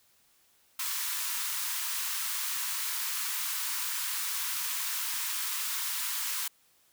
white high-pass noise, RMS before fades -33 dBFS, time 0.79-6.48 s, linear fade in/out 5 ms, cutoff 900 Hz, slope 96 dB/octave, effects white hiss -66 dBFS RMS until 6.92 s

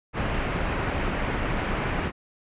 pink low-pass noise, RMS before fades -27 dBFS, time 0.13-2.12 s, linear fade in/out 50 ms, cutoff 2600 Hz, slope 24 dB/octave, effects resampled to 8000 Hz

